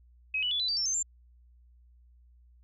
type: tone with pitch steps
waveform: sine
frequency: 2546 / 2959 / 3438 / 3995 / 4642 / 5395 / 6269 / 7285 Hz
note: D#7 / F#7 / A7 / B7 / D8 / E8 / G8 / A#8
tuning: +39 / -1 / -41 / +19 / -21 / +39 / -1 / -41 cents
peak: -27 dBFS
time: 0.34-1.028 s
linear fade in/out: 5 ms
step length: 86 ms
effects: added 60 Hz sine -56 dBFS peak until 2.63 s